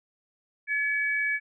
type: tone pair together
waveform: sine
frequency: 1710 / 2274 Hz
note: A6 / C#7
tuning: -50 / +44 cents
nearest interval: perfect fourth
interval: 494 cents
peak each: -27 dBFS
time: 0.67-1.4 s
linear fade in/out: 50 ms
effects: none